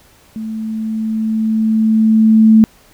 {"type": "tone with level ramp", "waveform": "sine", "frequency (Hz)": 220, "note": "A3", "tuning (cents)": 0, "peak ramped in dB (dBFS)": [-21, -3], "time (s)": [0.36, 2.64], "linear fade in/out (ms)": 0, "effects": ["pink hiss -48 dBFS RMS until 2.93 s"]}